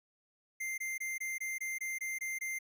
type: tone bursts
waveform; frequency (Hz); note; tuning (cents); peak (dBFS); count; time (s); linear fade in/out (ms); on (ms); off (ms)
square; 2093; C7; 0; -36; 10; 0.6-2.589; 10; 180; 21
effects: none